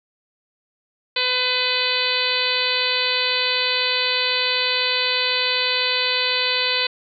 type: harmonic tone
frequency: 503 Hz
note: B4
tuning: 32 cents sharp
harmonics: 1 / 2 / 3 / 4 / 5 / 6 / 7 / 8 / 9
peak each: -29 / -30 / -30 / -28 / -25 / -27 / -27 / -24 / -28 dBFS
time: 1.16-6.87 s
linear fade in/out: 5 ms
effects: none